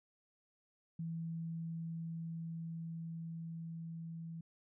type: tone with level ramp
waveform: sine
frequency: 164.81 Hz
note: E3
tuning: in tune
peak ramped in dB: -38 to -43 dBFS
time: 0.99-4.41 s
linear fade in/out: 5 ms
effects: none